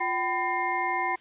sine tone cluster, 352.1 / 765 / 1002 / 1814 / 2120 Hz, F4 / G5 / B5 / A#6 / C7, +14 / -42 / +25 / -48 / +22 cents, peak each -36 / -30 / -29 / -35 / -31 dBFS, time 0-1.16 s, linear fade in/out 10 ms, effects white hiss -55 dBFS RMS until 1.2 s + resampled to 8000 Hz

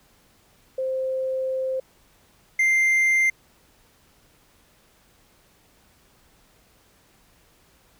sine / triangle tone pair in turn, 523.3 / 2093 Hz, C5 / C7, 0 / 0 cents, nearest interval 2 octaves, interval 2400 cents, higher second, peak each -23 / -15 dBFS, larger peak second, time 0.78-1.8 / 2.59-3.3 s, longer first, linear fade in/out 5 ms, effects pink hiss -59 dBFS RMS until 7.99 s

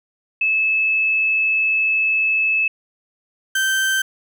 sine / 35% pulse tone pair in turn, 2606 / 1555.8 Hz, E7 / G6, -20 / -14 cents, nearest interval major sixth, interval 894 cents, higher first, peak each -15 dBFS, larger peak neither, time 0.41-2.68 / 3.55-4.02 s, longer first, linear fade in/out 5 ms, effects none

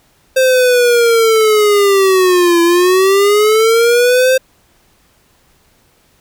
square linear two-way sweep, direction down then up, 525 to 337.5 to 525 Hz, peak -8 dBFS, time 0.36-4.38 s, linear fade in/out 10 ms, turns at 2.62 s, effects pink hiss -53 dBFS RMS until 6.2 s

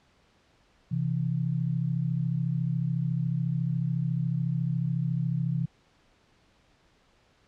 sine tone pair together, 130.81 / 164.81 Hz, C3 / E3, 0 / 0 cents, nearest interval major third, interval 400 cents, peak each -28 dBFS, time 0.91-5.66 s, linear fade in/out 10 ms, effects pink hiss -64 dBFS RMS until 7.47 s + low-pass 5000 Hz 12 dB/octave

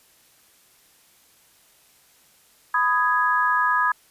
sine chord, G# minor, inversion first, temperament just, 996.7 / 1245.9 / 1661.2 Hz, B5 / D#6 / G#6, +16 / +2 / 0 cents, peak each -22 dBFS, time 2.74-3.92 s, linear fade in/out 5 ms, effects white hiss -57 dBFS RMS until 4.1 s + resampled to 32000 Hz

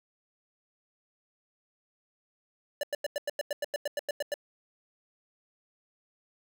square tone bursts, 582 Hz, D5, 16 cents flat, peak -29 dBFS, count 14, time 2.81-4.341 s, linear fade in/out 2 ms, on 23 ms, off 93 ms, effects none

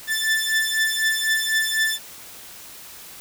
sawtooth beating tone pair, 1760 / 1764 Hz, A6 / A6, 0 / +4 cents, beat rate 4 Hz, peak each -19 dBFS, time 0.07-1.99 s, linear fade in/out 50 ms, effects white hiss -41 dBFS RMS until 3.2 s

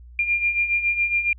sine beating tone pair, 2393 / 2400.2 Hz, D7 / D7, +32 / +37 cents, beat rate 7.2 Hz, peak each -26 / -20 dBFS, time 0.19-1.33 s, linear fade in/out 2 ms, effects added 60 Hz sine -41 dBFS peak until 1.38 s

